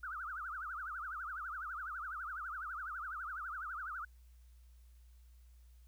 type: tone with vibrato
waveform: sine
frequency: 1354 Hz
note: E6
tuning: 46 cents sharp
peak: -40 dBFS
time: 0.03-4.05 s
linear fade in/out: 5 ms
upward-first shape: triangle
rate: 12 Hz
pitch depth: 270 cents each way
effects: added 60 Hz sine -57 dBFS peak until 5.87 s + white hiss -75 dBFS RMS until 5.87 s